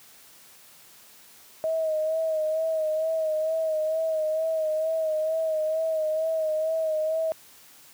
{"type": "tone with vibrato", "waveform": "sine", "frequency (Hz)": 633, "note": "D#5", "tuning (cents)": 30, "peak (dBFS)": -23, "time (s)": [1.64, 7.32], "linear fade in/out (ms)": 0, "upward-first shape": "sine", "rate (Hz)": 2.2, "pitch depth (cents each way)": 38, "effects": ["white hiss -52 dBFS RMS until 7.93 s", "high-pass 80 Hz 12 dB/octave"]}